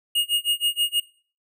square tone with tremolo, 2859 Hz, F7, 40 cents sharp, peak -18 dBFS, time 0.15-1 s, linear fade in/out 5 ms, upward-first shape sine, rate 6.3 Hz, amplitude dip 100%, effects noise-tail reverb RT60 0.4 s tail -19 dB re dry

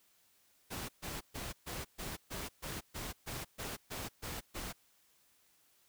pink noise bursts, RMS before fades -42 dBFS, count 13, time 0.7-4.73 s, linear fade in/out 20 ms, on 190 ms, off 130 ms, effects white hiss -70 dBFS RMS until 5.88 s

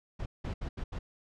brown noise bursts at uneven times, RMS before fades -36 dBFS, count 5, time 0.19-0.26 / 0.44-0.54 / 0.61-0.69 / 0.77-0.84 / 0.92-0.99 s, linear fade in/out 10 ms, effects low-pass 5000 Hz 12 dB/octave

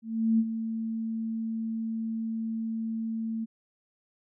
sine tone with ADSR envelope, 224.4 Hz, A3, 34 cents sharp, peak -19 dBFS, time 0.02-3.46 s, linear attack 370 ms, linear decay 50 ms, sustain -10 dB, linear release 25 ms, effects none

